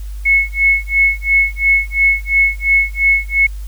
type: tone with tremolo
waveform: sine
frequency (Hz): 2193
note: C#7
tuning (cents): -19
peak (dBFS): -7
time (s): 0.25-3.47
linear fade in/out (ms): 10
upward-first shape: sine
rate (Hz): 2.9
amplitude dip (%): 100
effects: added 50 Hz sine -23 dBFS peak until 3.67 s + white hiss -46 dBFS RMS until 3.67 s

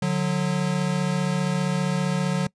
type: tone pair together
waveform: square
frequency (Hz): 147.5 / 182.65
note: D3 / F#3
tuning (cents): +8 / -22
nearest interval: major third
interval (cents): 370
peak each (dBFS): -26 / -24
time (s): 0.02-2.47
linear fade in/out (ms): 5
effects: noise-tail reverb RT60 0.1 s tail -23 dB re dry + resampled to 22050 Hz

